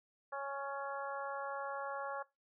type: harmonic tone with a mistuned harmonic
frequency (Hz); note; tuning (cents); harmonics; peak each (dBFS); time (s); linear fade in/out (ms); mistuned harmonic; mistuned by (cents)
277.2; C#4; 0; 2 / 3 / 4 / 5 / 6; -43 / -44 / -44 / -46 / -49; 0.32-2.23; 10; 6; +21
effects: noise-tail reverb RT60 0.2 s tail -19 dB re dry